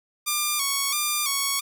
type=tone with vibrato; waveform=5% pulse; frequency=1152 Hz; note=D6; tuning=34 cents flat; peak=-11 dBFS; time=0.26-1.61 s; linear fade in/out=20 ms; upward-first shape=square; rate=1.5 Hz; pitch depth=64 cents each way; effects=none